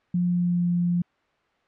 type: tone with pitch glide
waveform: sine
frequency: 176.9 to 174.67 Hz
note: F3 to F3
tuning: +23 to +1 cents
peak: -20 dBFS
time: 0.14-1.02 s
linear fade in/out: 5 ms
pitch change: -22 cents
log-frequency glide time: 0.25-0.67 s
effects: white hiss -65 dBFS RMS until 1.67 s + low-pass 2000 Hz 12 dB/octave